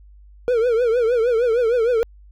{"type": "tone with vibrato", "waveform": "triangle", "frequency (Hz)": 471.2, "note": "A#4", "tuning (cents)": 19, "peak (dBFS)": -13, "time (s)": [0.48, 2.03], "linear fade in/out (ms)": 0, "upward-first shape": "triangle", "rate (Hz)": 6.5, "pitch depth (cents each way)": 140, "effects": ["added 50 Hz sine -43 dBFS peak until 2.31 s"]}